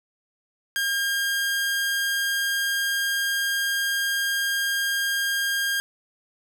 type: tone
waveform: sawtooth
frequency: 1612 Hz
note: G6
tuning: 48 cents sharp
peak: -19 dBFS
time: 0.76-5.8 s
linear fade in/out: 0 ms
effects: none